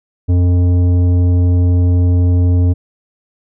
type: tone with tanh clipping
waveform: triangle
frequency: 88.8 Hz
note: F2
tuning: 29 cents sharp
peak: -10 dBFS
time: 0.28-2.74 s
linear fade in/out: 20 ms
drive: 15 dB
effects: none